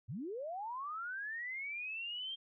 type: linear sweep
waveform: sine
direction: up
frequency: 91.5 to 3200 Hz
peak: -39 dBFS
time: 0.08-2.36 s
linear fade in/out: 20 ms
effects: none